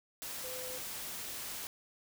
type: tone in noise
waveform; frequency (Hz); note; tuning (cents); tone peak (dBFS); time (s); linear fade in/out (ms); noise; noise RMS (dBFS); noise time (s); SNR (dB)
sine; 509; C5; -48; -44; 0.44-0.78; 0; white; -42; 0.22-1.67; -5
effects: none